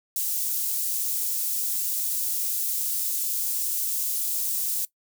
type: high-pass noise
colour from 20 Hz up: white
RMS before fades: -27 dBFS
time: 0.16-4.85 s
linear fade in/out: 2 ms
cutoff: 7700 Hz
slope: 12 dB/octave
effects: noise-tail reverb RT60 0.1 s tail -19 dB re dry